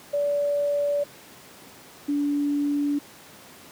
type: tone pair in turn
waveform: sine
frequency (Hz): 577 / 288.5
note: D5 / D4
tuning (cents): -31 / -31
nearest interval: octave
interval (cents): 1200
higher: first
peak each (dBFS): -21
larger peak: neither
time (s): 0.13-1.04 / 2.08-2.99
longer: neither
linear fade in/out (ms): 10
effects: pink hiss -47 dBFS RMS until 3.71 s + high-pass 150 Hz 12 dB/octave